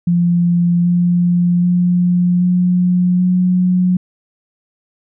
sine tone with pitch steps, 173.4 / 175.41 / 177.45 / 179.51 / 181.6 Hz, F3 / F3 / F3 / F3 / F#3, -12 / +8 / +28 / +48 / -32 cents, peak -10 dBFS, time 0.07-3.97 s, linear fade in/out 5 ms, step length 780 ms, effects none

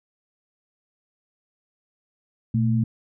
sine tone pair together, 118.95 / 222.1 Hz, A#2 / A3, +35 / +16 cents, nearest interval major seventh, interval 1081 cents, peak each -20 / -22 dBFS, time 2.54-2.84 s, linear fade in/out 5 ms, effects none

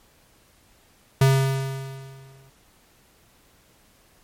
square tone with exponential decay, 134.7 Hz, C#3, 49 cents flat, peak -13 dBFS, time 1.21-2.5 s, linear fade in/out 5 ms, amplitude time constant 280 ms, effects pink hiss -58 dBFS RMS until 4.23 s + MP3 64 kbps

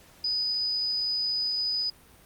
sine tone, 4978 Hz, D#8, in tune, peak -25 dBFS, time 0.24-1.9 s, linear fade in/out 5 ms, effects pink hiss -55 dBFS RMS until 2.25 s + Opus 48 kbps

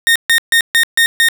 30% pulse tone bursts, 1841 Hz, A#6, 22 cents flat, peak -5 dBFS, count 6, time 0.07-1.286 s, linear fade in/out 0 ms, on 86 ms, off 140 ms, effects 7-bit

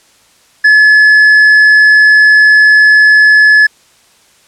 sine tone with tanh clipping, 1713 Hz, A6, 47 cents flat, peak -3 dBFS, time 0.64-3.67 s, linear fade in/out 10 ms, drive 4 dB, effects white hiss -47 dBFS RMS until 4.47 s + low-pass 9000 Hz 12 dB/octave

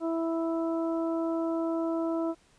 harmonic tone, 329.3 Hz, E4, 2 cents flat, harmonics 1 / 2 / 3 / 4, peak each -28 / -33 / -41 / -42 dBFS, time 0-2.35 s, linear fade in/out 50 ms, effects pink hiss -63 dBFS RMS until 2.58 s + resampled to 22050 Hz

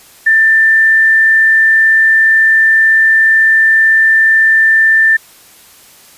sine tone, 1781 Hz, A6, 21 cents sharp, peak -5 dBFS, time 0.26-5.17 s, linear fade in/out 10 ms, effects white hiss -41 dBFS RMS until 6.17 s + resampled to 32000 Hz

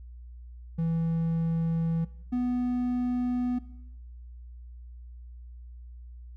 triangle tone pair in turn, 164.81 / 247.3 Hz, E3 / B3, 0 / +3 cents, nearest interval perfect fifth, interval 703 cents, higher second, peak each -23 dBFS, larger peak neither, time 0.78-2.05 / 2.32-3.59 s, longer neither, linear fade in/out 10 ms, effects noise-tail reverb RT60 0.9 s tail -19 dB re dry + added 60 Hz sine -42 dBFS peak until 6.36 s

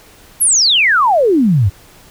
sine exponential sweep, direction down, 11910 to 87.31 Hz, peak -8 dBFS, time 0.4-1.7 s, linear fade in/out 20 ms, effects pink hiss -43 dBFS RMS until 2.1 s

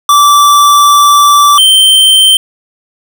square tone pair in turn, 1164 / 3117 Hz, D6 / G7, -16 / -11 cents, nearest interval octave + perfect fourth, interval 1705 cents, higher second, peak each -3 dBFS, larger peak neither, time 0.09-1.58 / 1.58-2.37 s, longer first, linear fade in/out 2 ms, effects none

